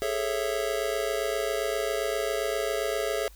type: chord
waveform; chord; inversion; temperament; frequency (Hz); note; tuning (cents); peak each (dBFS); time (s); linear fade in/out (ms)
square; A major seventh; third; just; 412.5 / 440 / 550 / 660; G#4 / A4 / C#5 / E5; -12 / 0 / -14 / +2; -33; 0.02-3.28; 0
effects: added 50 Hz sine -48 dBFS peak until 3.35 s + white hiss -57 dBFS RMS until 3.35 s